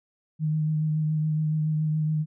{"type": "tone with vibrato", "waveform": "sine", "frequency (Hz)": 154.7, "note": "D#3", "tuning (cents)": -10, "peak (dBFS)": -22, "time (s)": [0.39, 2.26], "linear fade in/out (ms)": 50, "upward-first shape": "sine", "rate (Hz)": 7.1, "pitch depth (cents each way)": 19, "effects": []}